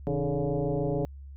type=tone with frequency modulation; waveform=sine; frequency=130.6 Hz; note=C3; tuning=3 cents flat; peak=-25 dBFS; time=0.07-1.05 s; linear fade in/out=0 ms; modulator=144 Hz; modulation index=3.4; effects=added 69 Hz sine -41 dBFS peak until 1.36 s